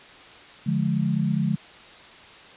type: chord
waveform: sine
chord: D diminished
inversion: none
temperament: just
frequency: 146.83 / 176.2 / 211.4 Hz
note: D3 / F3 / Ab3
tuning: 0 / +16 / +31 cents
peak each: -25 dBFS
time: 0.66-1.56 s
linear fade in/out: 10 ms
effects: white hiss -46 dBFS RMS until 2.56 s + resampled to 8000 Hz